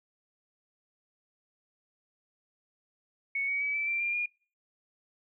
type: tone with pitch steps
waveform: sine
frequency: 2217 / 2251 / 2285 / 2319 / 2354 / 2390 / 2426 Hz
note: C#7 / C#7 / D7 / D7 / D7 / D7 / D#7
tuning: 0 / +26 / -48 / -22 / +3 / +30 / -44 cents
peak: -28 dBFS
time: 3.35-4.26 s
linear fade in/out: 5 ms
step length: 130 ms
effects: noise-tail reverb RT60 0.4 s tail -25 dB re dry